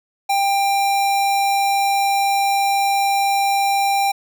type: tone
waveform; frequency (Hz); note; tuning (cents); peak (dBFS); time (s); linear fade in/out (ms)
square; 793; G5; +20; -16; 0.29-4.12; 10
effects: none